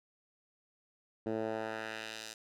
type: tone with band-pass filter sweep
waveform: 10% pulse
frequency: 110.4 Hz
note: A2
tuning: 6 cents sharp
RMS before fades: -39 dBFS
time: 1.26-2.34 s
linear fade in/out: 5 ms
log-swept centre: 340 to 6200 Hz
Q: 1
effects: none